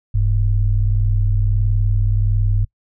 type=tone pair together; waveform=sine; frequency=40.48 / 102 Hz; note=E1 / G#2; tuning=-31 / -31 cents; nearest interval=octave + major third; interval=1600 cents; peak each=-16 dBFS; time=0.14-2.65 s; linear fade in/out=10 ms; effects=noise-tail reverb RT60 0.1 s tail -26 dB re dry